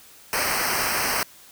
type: noise with comb filter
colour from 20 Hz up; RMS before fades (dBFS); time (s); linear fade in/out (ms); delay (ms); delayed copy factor
pink; -24; 0.33-1.23; 0; 0.28; -0.9
effects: white hiss -49 dBFS RMS until 1.51 s